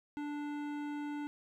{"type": "tone with hard clipping", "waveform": "sine", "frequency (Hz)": 293.2, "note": "D4", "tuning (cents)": -3, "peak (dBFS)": -39, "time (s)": [0.17, 1.27], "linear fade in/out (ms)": 0, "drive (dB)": 15, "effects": []}